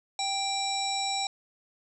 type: harmonic tone with a mistuned harmonic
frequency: 784 Hz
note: G5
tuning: in tune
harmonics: 1 / 3 / 5 / 7 / 9 / 10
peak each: -31 / -38 / -32 / -37 / -42 / -38 dBFS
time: 0.19-1.27 s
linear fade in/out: 2 ms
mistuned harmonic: 9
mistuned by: +22 cents
effects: none